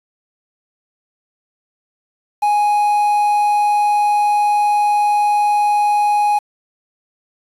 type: tone with quantisation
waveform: triangle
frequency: 830.6 Hz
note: G#5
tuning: in tune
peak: -10 dBFS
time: 2.42-6.39 s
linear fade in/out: 10 ms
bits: 6
effects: resampled to 32000 Hz